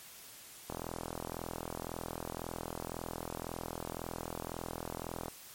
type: click train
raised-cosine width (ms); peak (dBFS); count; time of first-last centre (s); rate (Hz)
1; -24; 193; 0.7-5.282; 41.9
effects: white hiss -52 dBFS RMS until 5.54 s + MP3 64 kbps